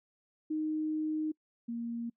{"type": "tone pair in turn", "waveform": "sine", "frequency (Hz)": [310, 233.9], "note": ["D#4", "A#3"], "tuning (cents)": [-6, 6], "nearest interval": "perfect fourth", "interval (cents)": 488, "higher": "first", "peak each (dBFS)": [-30, -34], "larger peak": "first", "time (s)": [[0.5, 1.32], [1.68, 2.1]], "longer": "first", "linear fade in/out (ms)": 10, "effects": ["noise-tail reverb RT60 0.1 s tail -26 dB re dry"]}